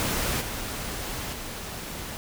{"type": "noise with level steps", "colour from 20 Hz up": "pink", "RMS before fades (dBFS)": [-27, -33, -36], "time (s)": [0, 2.17], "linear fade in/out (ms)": 0, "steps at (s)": [0.4, 1.32], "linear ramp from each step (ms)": 20, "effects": []}